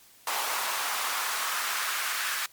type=noise with high-pass filter sweep; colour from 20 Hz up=pink; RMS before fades=-30 dBFS; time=0.27-2.46 s; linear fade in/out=2 ms; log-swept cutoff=870 to 1500 Hz; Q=1.8; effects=white hiss -56 dBFS RMS until 2.52 s + MP3 96 kbps